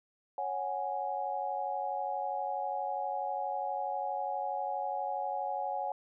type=chord; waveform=sine; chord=C# suspended fourth; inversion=none; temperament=just; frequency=554.4 / 739.2 / 831.5 Hz; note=C#5 / F#5 / G#5; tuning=0 / -2 / +2 cents; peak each=-39 / -36 / -35 dBFS; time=0.38-5.92 s; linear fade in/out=2 ms; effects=none